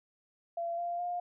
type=tone with pitch steps; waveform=sine; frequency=681 / 693.7 / 706.6 Hz; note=F5 / F5 / F5; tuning=-44 / -12 / +20 cents; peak=-32 dBFS; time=0.57-1.2 s; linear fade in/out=5 ms; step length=210 ms; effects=none